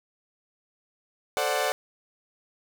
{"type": "chord", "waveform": "sawtooth", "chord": "D dominant seventh", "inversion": "second", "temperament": "equal", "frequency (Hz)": [440, 523.3, 587.3, 740], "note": ["A4", "C5", "D5", "F#5"], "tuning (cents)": [0, 0, 0, 0], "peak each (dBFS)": [-28, -27, -25, -25], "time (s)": [1.37, 1.72], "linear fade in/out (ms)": 0, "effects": []}